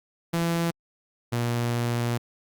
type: tone pair in turn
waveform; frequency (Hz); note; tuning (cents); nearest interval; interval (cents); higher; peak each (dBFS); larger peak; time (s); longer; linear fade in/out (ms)
sawtooth; 168.4 / 119.08; E3 / A#2; +37 / +37; tritone; 600; first; -19 / -20; first; 0.33-0.71 / 1.32-2.18; second; 10
effects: Opus 48 kbps